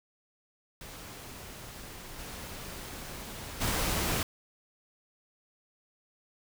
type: noise with level steps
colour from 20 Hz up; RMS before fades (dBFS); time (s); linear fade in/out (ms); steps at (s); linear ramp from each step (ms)
pink; -45 / -42 / -30; 0.81-4.23; 2; 2.18 / 3.6; 20
effects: none